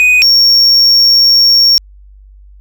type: tone pair in turn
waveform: triangle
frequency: 2491 / 5518 Hz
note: D#7 / F8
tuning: +1 / -22 cents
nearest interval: octave + major second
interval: 1377 cents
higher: second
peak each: -3 dBFS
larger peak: neither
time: 0-0.22 / 0.22-1.78 s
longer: second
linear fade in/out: 0 ms
effects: added 49 Hz sine -35 dBFS peak until 2.6 s